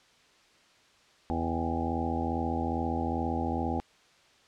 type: harmonic tone with a mistuned harmonic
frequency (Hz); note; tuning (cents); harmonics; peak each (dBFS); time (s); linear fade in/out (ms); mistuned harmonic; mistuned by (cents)
82.41; E2; 0; 1 / 2 / 3 / 4 / 5 / 6 / 7 / 8 / 9 / 10; -34 / -41 / -33 / -36 / -43 / -40 / -45 / -43 / -36 / -37; 1.3-3.8; 0; 9; +63
effects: white hiss -61 dBFS RMS until 4.47 s + low-pass 5000 Hz 12 dB/octave